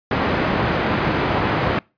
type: band-pass noise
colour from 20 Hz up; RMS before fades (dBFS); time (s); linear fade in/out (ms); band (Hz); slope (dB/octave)
pink; -20; 0.11-1.79; 2; 100 to 2000; 12
effects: noise-tail reverb RT60 0.3 s tail -26 dB re dry + resampled to 11025 Hz